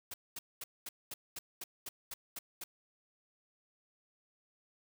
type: noise bursts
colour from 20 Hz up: white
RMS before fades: -43 dBFS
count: 11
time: 0.11-2.64 s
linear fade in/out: 5 ms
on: 30 ms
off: 220 ms
effects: none